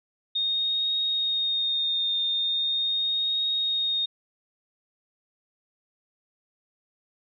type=tone with vibrato; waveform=sine; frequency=3692 Hz; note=A#7; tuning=17 cents flat; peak=-23 dBFS; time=0.35-4.06 s; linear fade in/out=10 ms; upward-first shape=triangle; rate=0.4 Hz; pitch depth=24 cents each way; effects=none